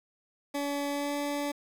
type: tone with pitch glide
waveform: 20% pulse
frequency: 285 to 288.3 Hz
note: C#4 to D4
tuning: +48 to -32 cents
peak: -25 dBFS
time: 0.54-1.52 s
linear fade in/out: 10 ms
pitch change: +20 cents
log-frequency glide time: 0.89-1.15 s
effects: 9-bit